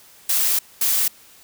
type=noise bursts at uneven times; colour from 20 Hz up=blue; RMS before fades=-19 dBFS; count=2; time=0.29-0.59 / 0.81-1.08 s; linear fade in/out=5 ms; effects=white hiss -49 dBFS RMS until 1.43 s